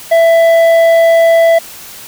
triangle tone with tanh clipping, 664 Hz, E5, 12 cents sharp, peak -6 dBFS, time 0.11-1.59 s, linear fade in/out 10 ms, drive 12 dB, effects white hiss -31 dBFS RMS until 2.07 s

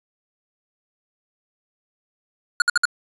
square tone bursts, 1441 Hz, F#6, 46 cents flat, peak -14 dBFS, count 4, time 2.6-2.854 s, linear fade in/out 2 ms, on 20 ms, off 58 ms, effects resampled to 24000 Hz

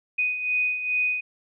sine beating tone pair, 2489 / 2491.4 Hz, D#7 / D#7, 0 / +2 cents, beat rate 2.4 Hz, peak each -30 / -23 dBFS, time 0.18-1.21 s, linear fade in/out 10 ms, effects none

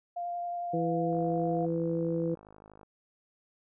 sine tone with vibrato, 698.5 Hz, F5, in tune, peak -32 dBFS, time 0.16-1.66 s, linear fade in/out 10 ms, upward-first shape sine, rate 11 Hz, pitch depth 9 cents each way
harmonic tone, 166.4 Hz, E3, 17 cents sharp, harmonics 1 / 2 / 3, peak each -32 / -32 / -32 dBFS, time 0.73-2.35 s, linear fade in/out 10 ms
click train, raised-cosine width 1 ms, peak -38 dBFS, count 90, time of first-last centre 1.13-2.832 s, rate 52.3 Hz
effects none

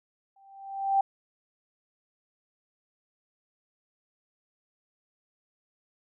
sine tone with exponential growth, 784 Hz, G5, in tune, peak -18 dBFS, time 0.36-1.01 s, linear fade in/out 5 ms, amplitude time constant 140 ms, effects none

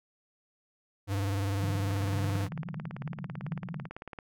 square tone with vibrato, 99.1 Hz, G2, 19 cents sharp, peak -29 dBFS, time 1.07-2.49 s, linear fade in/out 50 ms, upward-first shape sine, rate 20 Hz, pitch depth 84 cents each way
pink band-pass noise, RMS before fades -39 dBFS, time 1.58-3.89 s, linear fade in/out 50 ms, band 140 to 180 Hz, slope 48 dB/octave
click train, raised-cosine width 0.5 ms, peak -26 dBFS, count 42, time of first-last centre 1.91-4.188 s, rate 18 Hz
effects none

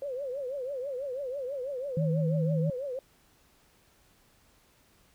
sine tone with vibrato, 533 Hz, C5, 32 cents sharp, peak -32 dBFS, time 0.02-2.99 s, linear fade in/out 2 ms, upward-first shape triangle, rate 6.1 Hz, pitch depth 170 cents each way
sine tone, 158.6 Hz, D#3, 33 cents sharp, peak -25 dBFS, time 1.97-2.7 s, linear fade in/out 2 ms
effects pink hiss -64 dBFS RMS until 5.14 s

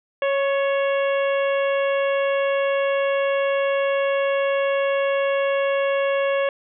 harmonic tone with a mistuned harmonic, 552 Hz, C#5, 7 cents flat, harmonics 1 / 2 / 3 / 4 / 5 / 6, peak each -19 / -29 / -30 / -33 / -33 / -39 dBFS, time 0.22-6.49 s, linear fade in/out 2 ms, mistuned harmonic 3, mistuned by +34 cents, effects none

